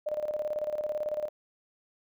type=tone with tremolo; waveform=sine; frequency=604 Hz; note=D5; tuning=48 cents sharp; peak=-27 dBFS; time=0.06-1.29 s; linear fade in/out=10 ms; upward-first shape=square; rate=18 Hz; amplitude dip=65%; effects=none